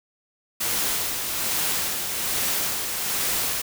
white noise with tremolo, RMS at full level -24 dBFS, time 0.6-3.62 s, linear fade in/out 10 ms, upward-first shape sine, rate 1.2 Hz, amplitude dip 40%, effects none

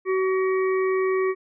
harmonic tone, 377.5 Hz, F#4, 35 cents sharp, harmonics 1 / 3 / 5 / 6, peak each -20 / -30 / -34 / -36 dBFS, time 0.05-1.35 s, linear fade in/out 50 ms, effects none

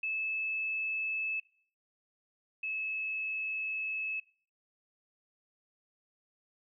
sine tone pair in turn, 2610 / 2595 Hz, E7 / E7, -18 / -28 cents, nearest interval unison, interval 10 cents, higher first, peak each -31 / -33 dBFS, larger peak first, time 0.03-1.4 / 2.63-4.2 s, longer second, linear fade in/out 5 ms, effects noise-tail reverb RT60 0.5 s tail -20 dB re dry

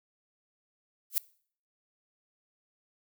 violet noise with exponential growth, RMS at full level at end -22 dBFS, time 1.1-1.18 s, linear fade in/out 1 ms, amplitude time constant 16 ms, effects noise-tail reverb RT60 0.5 s tail -22 dB re dry

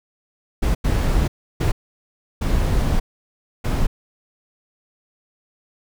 brown noise bursts at uneven times, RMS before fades -18 dBFS, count 5, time 0.62-0.75 / 0.84-1.28 / 1.6-1.72 / 2.41-3 / 3.64-3.87 s, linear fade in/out 10 ms, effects none

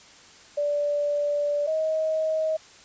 sine tone pair in turn, 583 / 631.4 Hz, D5 / D#5, -13 / +25 cents, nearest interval minor second, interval 138 cents, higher second, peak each -22 / -22 dBFS, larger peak neither, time 0.57-1.67 / 1.67-2.57 s, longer first, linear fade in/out 10 ms, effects white hiss -50 dBFS RMS until 2.84 s + resampled to 16000 Hz

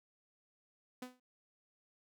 sawtooth tone with exponential decay, 251.7 Hz, B3, 33 cents sharp, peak -36 dBFS, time 1.02-1.2 s, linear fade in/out 5 ms, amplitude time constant 39 ms, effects none

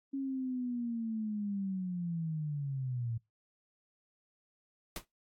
sine linear sweep, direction down, 275.4 to 112.4 Hz, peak -33 dBFS, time 0.13-3.18 s, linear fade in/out 10 ms
pink noise with exponential decay, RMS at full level -34 dBFS, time 4.96-5.05 s, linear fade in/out 2 ms, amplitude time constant 19 ms
effects noise-tail reverb RT60 0.2 s tail -23 dB re dry + AAC 64 kbps

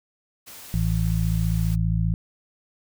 white noise, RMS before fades -42 dBFS, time 0.46-1.76 s, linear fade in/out 20 ms
harmonic tone, 55 Hz, A1, in tune, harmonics 1 / 2 / 3, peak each -24 / -24 / -24 dBFS, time 0.74-2.14 s, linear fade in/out 0 ms
effects none

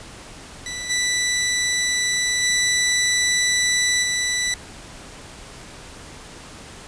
15% pulse tone with level steps, 1975.5 Hz, B6, in tune, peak -22 / -13 / -11 / -14 dBFS, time 0.66-4.54 s, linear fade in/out 2 ms, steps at 0.89 / 2.42 / 4.02 s, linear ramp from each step 20 ms, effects pink hiss -40 dBFS RMS until 6.87 s + resampled to 22050 Hz

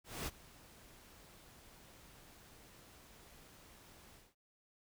pink noise with ADSR envelope, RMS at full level -40 dBFS, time 0.04-4.35 s, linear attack 230 ms, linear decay 32 ms, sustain -20 dB, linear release 190 ms, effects none

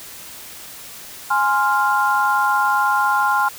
sine chord, F minor, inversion first, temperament equal, 830.6 / 1046.5 / 1396.9 Hz, Ab5 / C6 / F6, 0 / 0 / 0 cents, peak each -19 dBFS, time 1.3-3.49 s, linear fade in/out 10 ms, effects white hiss -37 dBFS RMS until 3.58 s

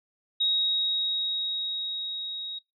sine tone with level ramp, 3785 Hz, A#7, 26 cents sharp, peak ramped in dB -22 to -34 dBFS, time 0.4-2.59 s, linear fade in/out 10 ms, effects noise-tail reverb RT60 0.2 s tail -19 dB re dry

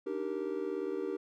triangle chord, Eb major seventh, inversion third, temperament just, 291.7 / 311.1 / 388.9 / 466.7 Hz, D4 / Eb4 / G4 / Bb4, -12 / 0 / -14 / +2 cents, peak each -40 / -39 / -34 / -37 dBFS, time 0.06-1.17 s, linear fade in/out 10 ms, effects none

